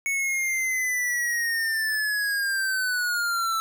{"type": "linear sweep", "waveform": "square", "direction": "down", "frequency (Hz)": [2217, 1318.5], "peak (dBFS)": -24, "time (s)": [0.06, 3.6], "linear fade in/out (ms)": 0, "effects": []}